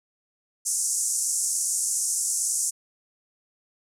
white band-pass noise, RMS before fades -26 dBFS, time 0.65-2.71 s, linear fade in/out 20 ms, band 6000 to 10000 Hz, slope 48 dB/octave, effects none

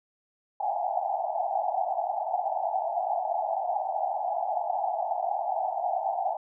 white band-pass noise, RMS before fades -29 dBFS, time 0.6-6.37 s, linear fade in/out 5 ms, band 660 to 840 Hz, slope 96 dB/octave, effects none

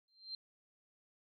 sine tone with exponential growth, 4153 Hz, C8, 14 cents flat, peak -38 dBFS, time 0.08-0.35 s, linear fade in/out 2 ms, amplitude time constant 58 ms, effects none

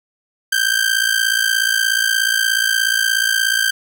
sawtooth ring-modulated tone, 1568 Hz, G6, in tune, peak -8 dBFS, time 0.52-3.71 s, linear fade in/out 5 ms, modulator 28.4 Hz, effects none

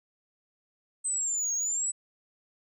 sine exponential two-way sweep, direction down then up, 8260 to 6500 to 8020 Hz, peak -25 dBFS, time 1.04-1.92 s, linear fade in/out 20 ms, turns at 1.54 s, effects tanh soft clip ceiling -25 dBFS

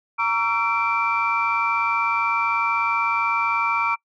sine tone cluster, 927 / 1135 / 1346 / 2344 Hz, A#5 / C#6 / E6 / D7, -10 / +41 / +36 / -4 cents, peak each -24 dBFS, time 0.18-3.96 s, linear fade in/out 20 ms, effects noise-tail reverb RT60 0.1 s tail -25 dB re dry + tanh soft clip ceiling -10 dBFS

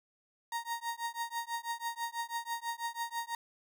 35% pulse tone with tremolo, 932.3 Hz, A#5, in tune, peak -30 dBFS, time 0.52-3.35 s, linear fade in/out 2 ms, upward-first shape triangle, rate 6.1 Hz, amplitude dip 100%, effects none

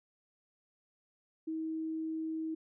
sine tone, 319.3 Hz, D#4, 45 cents sharp, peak -34 dBFS, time 1.47-2.55 s, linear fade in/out 10 ms, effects none

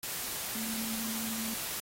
sine tone in noise, 223.6 Hz, A3, 28 cents sharp, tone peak -37 dBFS, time 0.55-1.54 s, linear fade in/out 2 ms, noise white, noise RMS -37 dBFS, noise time 0.03-1.8 s, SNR -3 dB, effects AAC 48 kbps

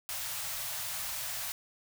white band-stop noise, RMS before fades -37 dBFS, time 0.09-1.52 s, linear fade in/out 0 ms, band 160 to 560 Hz, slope 96 dB/octave, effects none

